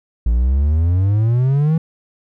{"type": "exponential sweep", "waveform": "triangle", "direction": "up", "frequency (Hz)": [55, 164.81], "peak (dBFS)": -10, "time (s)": [0.26, 1.78], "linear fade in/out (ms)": 5, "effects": []}